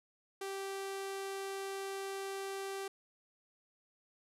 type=tone with low-pass filter; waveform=sawtooth; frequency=390.3 Hz; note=G4; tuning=8 cents flat; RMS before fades=-41 dBFS; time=0.41-2.88 s; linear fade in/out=5 ms; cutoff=11000 Hz; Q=1.2; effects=none